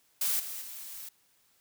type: noise with level steps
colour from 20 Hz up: blue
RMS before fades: -29 / -39 / -43 dBFS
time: 0.21-1.09 s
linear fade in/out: 5 ms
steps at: 0.39 / 0.61 s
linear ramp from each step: 10 ms
effects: white hiss -68 dBFS RMS until 1.6 s